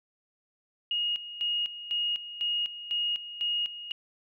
sine tone with tremolo, 2868 Hz, F7, 45 cents sharp, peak -26 dBFS, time 0.91-3.92 s, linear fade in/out 2 ms, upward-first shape square, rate 2 Hz, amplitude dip 75%, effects none

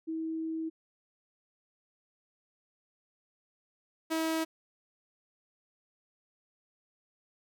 sine / sawtooth tone pair in turn, 322 / 322 Hz, E4 / E4, -41 / -41 cents, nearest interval unison, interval 0 cents, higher neither, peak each -32 / -25 dBFS, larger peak second, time 0.07-0.7 / 4.1-4.45 s, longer first, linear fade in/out 20 ms, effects none

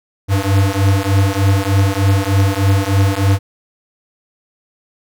square beating tone pair, 96.4 / 99.7 Hz, G2 / G2, -28 / +30 cents, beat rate 3.3 Hz, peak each -15 dBFS, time 0.28-3.39 s, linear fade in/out 50 ms, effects none

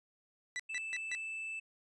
40% pulse tone bursts, 1975.5 Hz, B6, in tune, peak -35 dBFS, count 4, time 0.56-1.15 s, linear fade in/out 0 ms, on 35 ms, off 150 ms
triangle tone, 2637 Hz, E7, in tune, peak -37 dBFS, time 0.69-1.6 s, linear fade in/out 10 ms
effects resampled to 24000 Hz

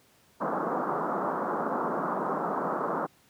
white band-pass noise, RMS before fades -30 dBFS, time 0.4-3.07 s, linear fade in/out 20 ms, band 160 to 1300 Hz, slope 48 dB/octave, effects pink hiss -62 dBFS RMS until 3.29 s + high-pass 100 Hz 12 dB/octave

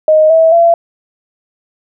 sine tone with pitch steps, 622.3 / 649.1 / 677.1 Hz, D#5 / E5 / E5, 0 / -27 / +46 cents, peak -4 dBFS, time 0.08-0.74 s, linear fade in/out 2 ms, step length 220 ms, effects none

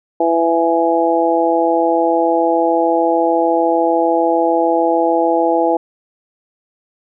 harmonic tone, 166.7 Hz, E3, 20 cents sharp, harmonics 2 / 3 / 4 / 5, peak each -17 / -17 / -17 / -17 dBFS, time 0.2-5.77 s, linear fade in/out 5 ms, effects none

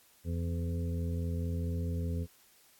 harmonic tone with a mistuned harmonic, 84.8 Hz, E2, 50 cents sharp, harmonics 1 / 2 / 3 / 5 / 6, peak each -32 / -38 / -42 / -46 / -48 dBFS, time 0.24-2.27 s, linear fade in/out 50 ms, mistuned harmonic 1, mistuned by +19 cents, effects white hiss -63 dBFS RMS until 2.79 s + AAC 64 kbps

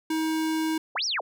square tone, 317.6 Hz, D#4, 36 cents sharp, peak -25 dBFS, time 0.1-0.78 s, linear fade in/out 5 ms
sine linear two-way sweep, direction up then down, 323.1 to 5900 to 323.1 Hz, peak -25 dBFS, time 0.95-1.21 s, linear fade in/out 10 ms, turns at 1.05 s
effects none

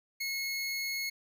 25% pulse tone, 2176 Hz, C#7, 33 cents flat, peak -29 dBFS, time 0.2-1.1 s, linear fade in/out 10 ms, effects none

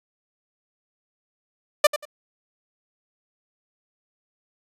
sawtooth tone with echo, 595 Hz, D5, 22 cents sharp, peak -7 dBFS, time 1.84-1.87 s, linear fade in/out 5 ms, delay 92 ms, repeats 2, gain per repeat -13 dB, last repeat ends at 2.054 s, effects resampled to 32000 Hz

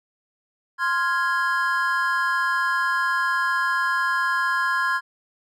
triangle chord, F minor, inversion second, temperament equal, 1046.5 / 1396.9 / 1661.2 Hz, C6 / F6 / Ab6, 0 / 0 / 0 cents, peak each -22 / -24 / -22 dBFS, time 0.78-5.01 s, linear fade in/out 50 ms, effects none

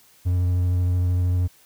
triangle tone with vibrato, 89.5 Hz, F2, 43 cents sharp, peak -16 dBFS, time 0.25-1.48 s, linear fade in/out 20 ms, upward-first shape sine, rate 13 Hz, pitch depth 15 cents each way, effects white hiss -55 dBFS RMS until 1.65 s

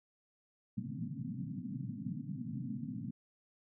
white band-pass noise, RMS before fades -41 dBFS, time 0.77-3.11 s, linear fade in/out 10 ms, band 110 to 270 Hz, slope 96 dB/octave, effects none

